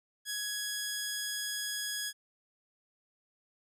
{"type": "tone", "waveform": "10% pulse", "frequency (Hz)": 1670, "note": "G#6", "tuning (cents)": 9, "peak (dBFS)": -25, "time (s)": [0.25, 2.13], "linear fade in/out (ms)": 50, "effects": []}